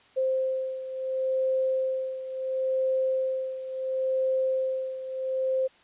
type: beating tone pair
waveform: sine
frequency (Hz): 523.3 / 524.02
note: C5 / C5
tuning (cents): 0 / +3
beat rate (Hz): 0.72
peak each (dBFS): -26 / -31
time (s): 0.16-5.68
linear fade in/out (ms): 20
effects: white hiss -58 dBFS RMS until 5.83 s + resampled to 8000 Hz